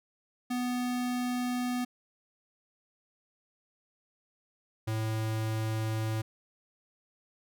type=tone pair in turn; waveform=square; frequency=247.4 / 110.2 Hz; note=B3 / A2; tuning=+3 / +3 cents; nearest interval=octave + major second; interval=1400 cents; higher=first; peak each=-30 / -30 dBFS; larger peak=neither; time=0.5-1.85 / 4.87-6.22 s; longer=neither; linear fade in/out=10 ms; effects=none